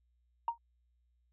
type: tone with exponential decay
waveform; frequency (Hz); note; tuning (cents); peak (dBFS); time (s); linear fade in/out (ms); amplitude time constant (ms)
sine; 932.3; A#5; 0; -25; 0.48-0.58; 2; 20
effects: tanh soft clip ceiling -22 dBFS + added 60 Hz sine -70 dBFS peak until 1.32 s